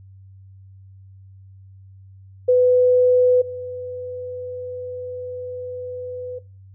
sine tone with level steps, 499.5 Hz, B4, 20 cents sharp, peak -11 / -27 dBFS, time 2.48-6.39 s, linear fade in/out 10 ms, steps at 3.41 s, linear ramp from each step 10 ms, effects noise-tail reverb RT60 0.3 s tail -19 dB re dry + added 96 Hz sine -42 dBFS peak until 6.74 s

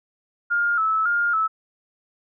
sine tone with vibrato, 1357 Hz, E6, 50 cents sharp, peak -18 dBFS, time 0.5-1.48 s, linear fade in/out 20 ms, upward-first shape square, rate 1.8 Hz, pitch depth 68 cents each way, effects none

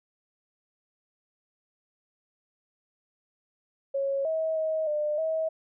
sine tone with pitch steps, 550 / 640 / 633 / 600 / 640 Hz, C#5 / D#5 / D#5 / D5 / D#5, -14 / +49 / +30 / +37 / +49 cents, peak -25 dBFS, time 3.94-5.49 s, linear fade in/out 10 ms, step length 310 ms, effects none

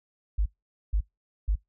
sine tone bursts, 50.8 Hz, G#1, 38 cents flat, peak -21 dBFS, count 3, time 0.38-1.557 s, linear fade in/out 10 ms, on 79 ms, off 470 ms, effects noise-tail reverb RT60 0.2 s tail -25 dB re dry

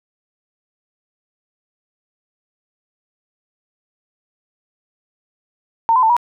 sine tone with pitch steps, 911 / 1016 / 890 / 961 Hz, A#5 / B5 / A5 / B5, -40 / +49 / +20 / -48 cents, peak -10 dBFS, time 5.89-6.166 s, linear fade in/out 0 ms, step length 69 ms, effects none

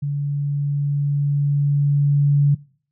sine tone with level ramp, 143.3 Hz, D3, 42 cents flat, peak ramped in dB -20 to -11 dBFS, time 0.02-2.55 s, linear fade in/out 10 ms, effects noise-tail reverb RT60 0.5 s tail -23 dB re dry

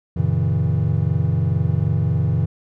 triangle chord, F# dominant seventh, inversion none, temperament equal with one note detuned, 92.5 / 116.54 / 138.59 / 161.42 Hz, F#2 / A#2 / C#3 / E3, 0 / 0 / 0 / -36 cents, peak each -20 dBFS, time 0.16-2.46 s, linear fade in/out 10 ms, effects none

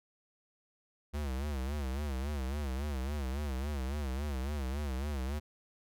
square tone with vibrato, 69.3 Hz, C#2, in tune, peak -34 dBFS, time 1.13-5.4 s, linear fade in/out 20 ms, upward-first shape sine, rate 3.6 Hz, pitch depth 140 cents each way, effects none

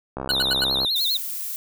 click train, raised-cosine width 1 ms, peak -15 dBFS, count 46, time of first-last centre 0.17-0.848 s, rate 66.4 Hz
25% pulse tone bursts, 1480 Hz, F#6, in tune, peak -18 dBFS, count 4, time 0.29-0.642 s, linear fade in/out 2 ms, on 25 ms, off 84 ms
triangle tone with vibrato, 3922 Hz, B7, 13 cents flat, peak -19 dBFS, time 0.3-1.17 s, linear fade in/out 2 ms, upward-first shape sine, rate 10 Hz, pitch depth 160 cents each way
violet noise, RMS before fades -30 dBFS, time 0.96-1.56 s, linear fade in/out 0 ms
effects none

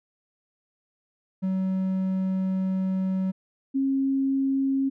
triangle / sine tone pair in turn, 188.8 / 270.4 Hz, F#3 / C#4, +35 / -43 cents, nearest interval tritone, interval 622 cents, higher second, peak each -21 dBFS, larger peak neither, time 1.42-3.32 / 3.74-4.9 s, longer first, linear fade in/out 20 ms, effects none

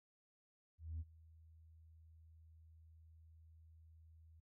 sine tone with ADSR envelope, 80.5 Hz, E2, 41 cents flat, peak -39 dBFS, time 0.78-4.4 s, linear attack 220 ms, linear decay 38 ms, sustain -22 dB, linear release 4 ms, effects noise-tail reverb RT60 0.1 s tail -24 dB re dry + tanh soft clip ceiling -39 dBFS

